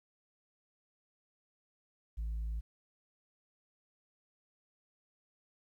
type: tone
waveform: sine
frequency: 55 Hz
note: A1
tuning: in tune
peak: -32 dBFS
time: 2.17-2.61 s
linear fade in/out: 20 ms
effects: tanh soft clip ceiling -33 dBFS + 12-bit